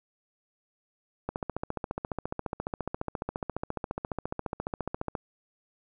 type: click train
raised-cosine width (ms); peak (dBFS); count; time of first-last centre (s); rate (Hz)
1; -17; 57; 1.29-5.152; 14.5
effects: none